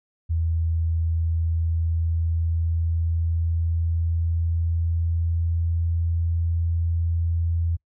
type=tone with pitch glide; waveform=sine; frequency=82.1 to 83.83 Hz; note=E2 to E2; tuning=-6 to +30 cents; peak=-20 dBFS; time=0.29-7.77 s; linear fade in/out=20 ms; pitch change=+36 cents; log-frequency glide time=0.85-5.93 s; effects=noise-tail reverb RT60 0.1 s tail -26 dB re dry